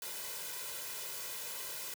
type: noise with comb filter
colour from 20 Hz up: white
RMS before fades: -42 dBFS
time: 0.02-1.94 s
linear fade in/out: 2 ms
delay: 2 ms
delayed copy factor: +0.8
effects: high-pass 150 Hz 12 dB/octave